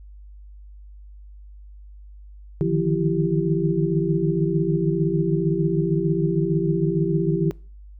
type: tone cluster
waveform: sine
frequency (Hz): 151.1 / 157.7 / 173.1 / 335.2 / 392.5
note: D3 / D#3 / F3 / E4 / G4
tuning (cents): +50 / +24 / -15 / +29 / +2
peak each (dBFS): -25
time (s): 2.61-7.51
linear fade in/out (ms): 0
effects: noise-tail reverb RT60 0.4 s tail -24 dB re dry + added 50 Hz sine -40 dBFS peak until 7.99 s